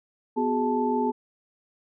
sine tone cluster, 248.4 / 372.3 / 418.6 / 878 Hz, B3 / F#4 / G#4 / A5, +10 / +11 / +14 / -4 cents, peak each -26 / -32 / -27 / -27 dBFS, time 0.36-1.12 s, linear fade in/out 20 ms, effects none

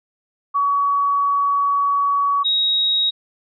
sine tone pair in turn, 1130 / 3791 Hz, C#6 / A#7, +33 / +28 cents, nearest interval octave + major sixth, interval 2095 cents, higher second, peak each -15 dBFS, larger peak neither, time 0.54-2.44 / 2.44-3.11 s, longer first, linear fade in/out 20 ms, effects none

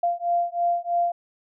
sine beating tone pair, 692 / 695.1 Hz, F5 / F5, -16 / -8 cents, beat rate 3.1 Hz, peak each -24 dBFS, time 0.03-1.12 s, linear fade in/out 5 ms, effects none

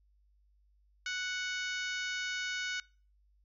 harmonic tone, 740 Hz, F#5, in tune, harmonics 2 / 3 / 4 / 5 / 6 / 7 / 8 / 9, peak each -37 / -41 / -43 / -45 / -47 / -48 / -49 / -50 dBFS, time 1.06-2.8 s, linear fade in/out 2 ms, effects noise-tail reverb RT60 0.4 s tail -24 dB re dry + added 50 Hz sine -65 dBFS peak until 3.44 s

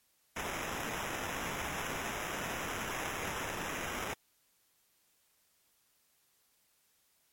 blue noise with sample-and-hold, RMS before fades -38 dBFS, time 0.36-4.14 s, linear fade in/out 5 ms, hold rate 4410 Hz, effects white hiss -72 dBFS RMS until 7.32 s + MP3 64 kbps

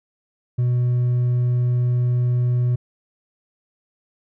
sine tone with hard clipping, 123 Hz, B2, 7 cents flat, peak -17 dBFS, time 0.58-2.76 s, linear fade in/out 10 ms, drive 2 dB, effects none

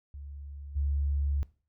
sine tone with level steps, 71 Hz, C#2, 42 cents sharp, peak -40 / -26 dBFS, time 0.14-1.43 s, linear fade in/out 0 ms, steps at 0.75 s, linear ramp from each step 20 ms, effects noise-tail reverb RT60 0.4 s tail -20 dB re dry

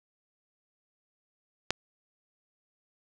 click, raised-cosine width 0.2 ms, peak -8 dBFS, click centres 1.706 s, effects none

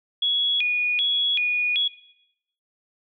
sine tone with vibrato, 2871 Hz, F7, 47 cents sharp, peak -19 dBFS, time 0.22-1.88 s, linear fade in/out 5 ms, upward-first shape square, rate 1.3 Hz, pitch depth 270 cents each way, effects noise-tail reverb RT60 0.8 s tail -18 dB re dry

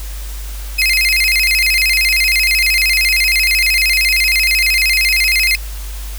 30% pulse tone with vibrato, 2310 Hz, D7, 29 cents flat, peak -8 dBFS, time 0.78-5.56 s, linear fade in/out 10 ms, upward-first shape square, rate 13 Hz, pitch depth 170 cents each way, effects added 50 Hz sine -23 dBFS peak until 6.18 s + white hiss -34 dBFS RMS until 6.18 s

